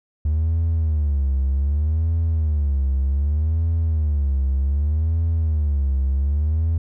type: tone with vibrato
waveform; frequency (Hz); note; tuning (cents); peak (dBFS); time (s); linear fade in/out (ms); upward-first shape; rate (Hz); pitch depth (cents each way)
triangle; 74.4; D2; +23; -14; 0.25-6.78; 5; sine; 0.65; 180
effects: tanh soft clip ceiling -12 dBFS